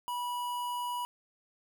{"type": "tone with notch filter", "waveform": "square", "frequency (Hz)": 975, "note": "B5", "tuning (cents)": -23, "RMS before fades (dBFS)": -35, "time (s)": [0.08, 1.05], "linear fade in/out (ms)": 0, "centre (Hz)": 5600, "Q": 1.2, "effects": []}